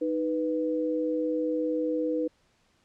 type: tone pair together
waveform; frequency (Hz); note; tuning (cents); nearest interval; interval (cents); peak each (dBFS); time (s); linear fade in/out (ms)
sine; 311.1 / 493.8; D#4 / B4; 0 / 0; minor sixth; 800; -28; 0.01-2.28; 10
effects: pink hiss -67 dBFS RMS until 2.84 s + low-pass 7000 Hz 12 dB/octave